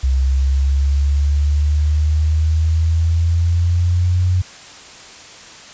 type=exponential sweep; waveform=sine; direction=up; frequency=65.41 to 91.4 Hz; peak=-12 dBFS; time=0.03-4.42 s; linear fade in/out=10 ms; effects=white hiss -38 dBFS RMS until 5.73 s + resampled to 16000 Hz